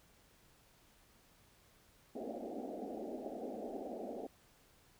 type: band-pass noise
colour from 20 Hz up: pink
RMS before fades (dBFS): -44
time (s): 2.15-4.27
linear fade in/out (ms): 5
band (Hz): 210 to 780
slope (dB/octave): 96
effects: pink hiss -67 dBFS RMS until 4.99 s